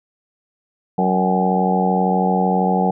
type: harmonic tone with a mistuned harmonic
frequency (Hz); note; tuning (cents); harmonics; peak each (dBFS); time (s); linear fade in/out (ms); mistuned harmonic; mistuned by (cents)
92.8; F#2; +6; 2 / 3 / 4 / 5 / 6 / 7 / 8 / 9; -18 / -29 / -27 / -23 / -29 / -29 / -20 / -23; 0.98-2.91; 5; 8; +34
effects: none